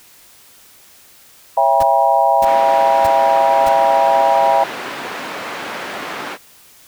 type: chord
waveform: sine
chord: C# diminished seventh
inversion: none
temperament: just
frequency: 554.4 / 665.2 / 798.3 / 957.9 Hz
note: C#5 / E5 / G5 / Bb5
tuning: 0 / +16 / +31 / +47 cents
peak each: -20 / -15 / -14 / -16 dBFS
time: 1.57-4.64 s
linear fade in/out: 5 ms
type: noise bursts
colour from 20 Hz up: pink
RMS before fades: -26 dBFS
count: 4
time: 1.8-3.69 s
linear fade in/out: 5 ms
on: 30 ms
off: 590 ms
type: band-pass noise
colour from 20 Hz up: white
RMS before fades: -27 dBFS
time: 2.43-6.38 s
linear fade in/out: 50 ms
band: 240 to 1800 Hz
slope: 12 dB/octave
effects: white hiss -46 dBFS RMS until 6.87 s